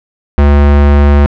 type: tone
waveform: square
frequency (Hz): 71.8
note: D2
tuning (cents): -39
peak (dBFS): -4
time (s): 0.38-1.26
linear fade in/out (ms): 0
effects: low-pass 2000 Hz 12 dB/octave